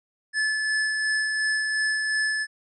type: tone with tremolo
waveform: square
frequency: 1731 Hz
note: A6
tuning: 29 cents flat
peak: -22 dBFS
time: 0.33-2.47 s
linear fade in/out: 50 ms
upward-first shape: sine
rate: 2.8 Hz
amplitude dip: 30%
effects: resampled to 22050 Hz